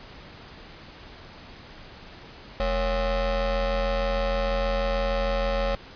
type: ring-modulated tone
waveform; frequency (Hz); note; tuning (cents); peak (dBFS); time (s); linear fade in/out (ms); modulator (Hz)
40% pulse; 254.8; C4; -46; -19; 2.6-5.75; 0; 298
effects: pink hiss -45 dBFS RMS until 5.95 s + resampled to 11025 Hz